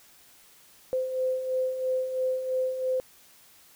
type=beating tone pair; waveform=sine; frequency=513 / 516 Hz; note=C5 / C5; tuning=-34 / -24 cents; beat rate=3 Hz; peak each=-34 / -26 dBFS; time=0.93-3 s; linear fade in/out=0 ms; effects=white hiss -56 dBFS RMS until 3.75 s